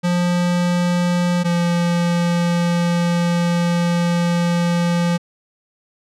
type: tone pair in turn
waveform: square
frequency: 176 / 172.68 Hz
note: F3 / F3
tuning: +14 / -19 cents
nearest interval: unison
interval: 33 cents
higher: first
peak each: -16 dBFS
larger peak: neither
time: 0.03-1.44 / 1.44-5.18 s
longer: second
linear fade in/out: 20 ms
effects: low-pass 8000 Hz 12 dB/octave